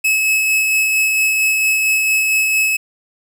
45% pulse tone with tremolo, 2584 Hz, E7, 35 cents flat, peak -12 dBFS, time 0.04-2.77 s, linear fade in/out 10 ms, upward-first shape sine, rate 4.4 Hz, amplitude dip 25%, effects 8-bit

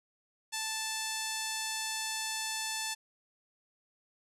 5% pulse tone with low-pass filter, 880 Hz, A5, in tune, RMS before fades -36 dBFS, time 0.52-2.95 s, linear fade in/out 20 ms, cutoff 10000 Hz, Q 0.81, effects none

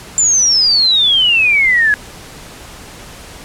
sine exponential sweep, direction down, 7260 to 1661.2 Hz, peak -8 dBFS, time 0.18-1.94 s, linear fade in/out 0 ms, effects pink hiss -34 dBFS RMS until 3.44 s + low-pass 11000 Hz 12 dB/octave

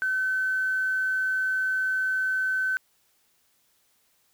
sine tone with quantisation, 1525 Hz, G6, 48 cents flat, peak -23 dBFS, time 0.02-2.77 s, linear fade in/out 0 ms, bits 8, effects white hiss -67 dBFS RMS until 4.33 s

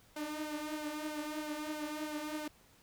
sawtooth tone with flanger, 303.2 Hz, D#4, 45 cents flat, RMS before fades -40 dBFS, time 0.16-2.48 s, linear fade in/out 5 ms, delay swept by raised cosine 1.9 to 5.8 ms, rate 3.1 Hz, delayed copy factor +0.6, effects pink hiss -64 dBFS RMS until 2.82 s

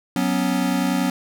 square chord, F# suspended fourth, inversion none, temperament equal, 185 / 246.9 / 277.2 Hz, F#3 / B3 / C#4, 0 / 0 / 0 cents, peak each -24 dBFS, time 0.16-1.1 s, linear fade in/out 2 ms, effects none

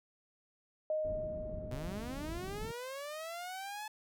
sine tone with exponential decay, 620 Hz, D#5, 6 cents flat, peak -30 dBFS, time 0.9-3.11 s, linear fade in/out 2 ms, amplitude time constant 480 ms
pink low-pass noise, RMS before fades -44 dBFS, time 1.04-2.72 s, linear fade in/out 10 ms, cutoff 260 Hz, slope 12 dB/octave
sawtooth linear sweep, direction up, 119.7 to 866 Hz, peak -37 dBFS, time 1.71-3.88 s, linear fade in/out 5 ms
effects none

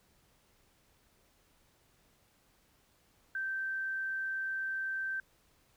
sine tone, 1558 Hz, G6, 11 cents flat, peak -33 dBFS, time 3.35-5.2 s, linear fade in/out 2 ms, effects pink hiss -69 dBFS RMS until 5.76 s

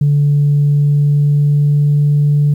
sine tone with pitch glide, 144.9 to 146.16 Hz, D3 to D3, -23 to -8 cents, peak -7 dBFS, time 0.01-2.54 s, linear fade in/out 5 ms, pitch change +15 cents, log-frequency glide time 0.7-2.05 s, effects tanh soft clip ceiling -5 dBFS + 8-bit

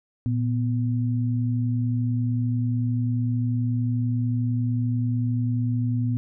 sine tone pair together, 116.66 / 247.9 Hz, A#2 / B3, +2 / +7 cents, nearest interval octave + minor second, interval 1305 cents, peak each -22 / -27 dBFS, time 0.26-6.17 s, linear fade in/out 0 ms, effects none

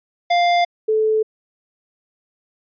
square / sine tone pair in turn, 698.5 / 435.4 Hz, F5 / A4, 0 / -18 cents, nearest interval minor sixth, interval 818 cents, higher first, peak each -14 dBFS, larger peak neither, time 0.3-0.65 / 0.88-1.23 s, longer neither, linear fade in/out 10 ms, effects resampled to 11025 Hz

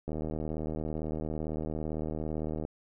click train, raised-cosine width 2 ms, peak -22 dBFS, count 201, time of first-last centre 0.08-2.651 s, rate 77.8 Hz, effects none

